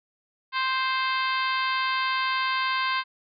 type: harmonic tone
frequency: 523.3 Hz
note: C5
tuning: in tune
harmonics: 2 / 3 / 4 / 5 / 6 / 7 / 8 / 9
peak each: -26 / -30 / -32 / -34 / -36 / -37 / -38 / -39 dBFS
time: 0.52-3.04 s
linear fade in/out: 50 ms
effects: none